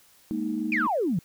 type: chord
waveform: sine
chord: Ab suspended second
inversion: none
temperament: just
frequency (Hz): 207.7 / 233.6 / 311.5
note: Ab3 / Bb3 / Eb4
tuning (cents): 0 / +4 / +2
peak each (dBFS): -32 / -30 / -29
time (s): 0.31-0.87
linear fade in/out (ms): 0
type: exponential sweep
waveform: sine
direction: down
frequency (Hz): 2539 to 152.5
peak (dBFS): -22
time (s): 0.72-1.19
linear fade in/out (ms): 2
effects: tanh soft clip ceiling -15 dBFS + white hiss -58 dBFS RMS until 1.24 s